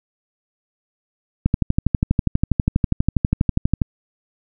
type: click train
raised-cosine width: 5 ms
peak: -3 dBFS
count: 30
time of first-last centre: 1.46-3.818 s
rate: 12.3 Hz
effects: none